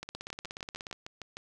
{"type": "two click trains", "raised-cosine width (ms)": 0.2, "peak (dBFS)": [-22, -23], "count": [16, 9], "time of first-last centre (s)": [[0.03, 0.928], [0.15, 1.37]], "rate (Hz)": [16.7, 6.56], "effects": []}